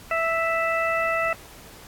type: harmonic tone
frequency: 659.3 Hz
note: E5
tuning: in tune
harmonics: 1 / 2 / 3 / 4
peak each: -25 / -26 / -27 / -30 dBFS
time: 0.11-1.33 s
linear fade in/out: 2 ms
effects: pink hiss -46 dBFS RMS until 1.87 s + AAC 64 kbps